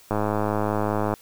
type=click train; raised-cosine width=1 ms; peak=-10 dBFS; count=109; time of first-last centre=0.11-1.139 s; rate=105 Hz; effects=white hiss -52 dBFS RMS until 1.21 s